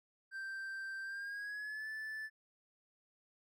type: tone with pitch glide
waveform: triangle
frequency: 1568 to 1749.9 Hz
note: G6 to A6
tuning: 0 to -10 cents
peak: -39 dBFS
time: 0.31-2.3 s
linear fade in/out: 50 ms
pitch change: +190 cents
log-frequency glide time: 1.03-1.88 s
effects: none